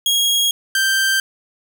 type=tone pair in turn; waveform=sawtooth; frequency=3290 / 1568.4 Hz; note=G#7 / G6; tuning=-17 / 0 cents; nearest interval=octave + minor second; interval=1283 cents; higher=first; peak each=-11 / -11 dBFS; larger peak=neither; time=0.06-0.51 / 0.75-1.2 s; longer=neither; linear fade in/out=2 ms; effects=none